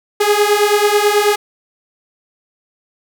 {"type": "beating tone pair", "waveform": "sawtooth", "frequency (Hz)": [410.2, 419.4], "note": ["G#4", "G#4"], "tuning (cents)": [-21, 17], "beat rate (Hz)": 9.2, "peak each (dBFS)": -10, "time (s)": [0.2, 1.36], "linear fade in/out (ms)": 10, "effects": []}